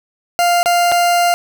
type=tone with dropouts; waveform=40% pulse; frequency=698.5 Hz; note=F5; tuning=in tune; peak=-10 dBFS; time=0.39-1.34 s; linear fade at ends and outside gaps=0 ms; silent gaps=0.63-0.659 / 0.917-0.921 s; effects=none